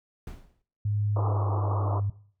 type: noise with exponential decay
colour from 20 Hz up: brown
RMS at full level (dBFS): -35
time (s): 0.27-0.62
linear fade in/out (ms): 2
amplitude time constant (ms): 76
type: tone with pitch glide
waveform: sine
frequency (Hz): 103.9 to 100.71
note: G#2 to G2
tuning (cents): +1 to +47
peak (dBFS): -24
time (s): 0.85-2.1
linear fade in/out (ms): 5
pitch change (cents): -54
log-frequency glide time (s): 1.19-1.46
type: band-pass noise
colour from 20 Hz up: white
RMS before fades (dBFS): -34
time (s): 1.16-2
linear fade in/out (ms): 5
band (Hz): 280 to 1200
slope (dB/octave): 96
effects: noise-tail reverb RT60 0.5 s tail -19 dB re dry